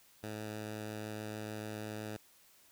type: tone with vibrato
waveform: 10% pulse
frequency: 107.2 Hz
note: A2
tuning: 45 cents flat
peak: -32 dBFS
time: 0.23-2.17 s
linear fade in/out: 5 ms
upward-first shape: triangle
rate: 6.3 Hz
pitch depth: 8 cents each way
effects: white hiss -64 dBFS RMS until 2.71 s